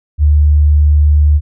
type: tone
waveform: sine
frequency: 74.3 Hz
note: D2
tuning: 21 cents sharp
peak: -5 dBFS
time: 0.18-1.41 s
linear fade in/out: 50 ms
effects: none